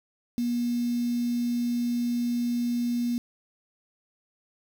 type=tone with quantisation; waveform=sine; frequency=240 Hz; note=B3; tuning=49 cents flat; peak=-24 dBFS; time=0.38-3.18 s; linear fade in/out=0 ms; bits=7; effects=none